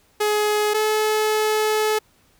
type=tone pair in turn; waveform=sawtooth; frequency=421.1 / 430.2 Hz; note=G#4 / A4; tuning=+24 / -39 cents; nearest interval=unison; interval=37 cents; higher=second; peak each=-14 dBFS; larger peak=neither; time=0.2-0.74 / 0.74-1.99 s; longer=second; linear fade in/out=10 ms; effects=pink hiss -59 dBFS RMS until 2.39 s